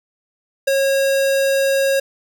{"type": "tone with ADSR envelope", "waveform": "square", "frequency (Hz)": 545, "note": "C#5", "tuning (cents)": -29, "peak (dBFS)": -12, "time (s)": [0.67, 2], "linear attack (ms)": 10, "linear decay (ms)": 7, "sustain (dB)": -3, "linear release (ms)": 7, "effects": []}